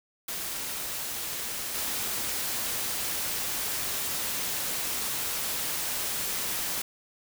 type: noise with level steps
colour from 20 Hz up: white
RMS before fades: -34 / -31 dBFS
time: 0.28-6.82 s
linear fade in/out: 5 ms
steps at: 1.74 s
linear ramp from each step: 10 ms
effects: none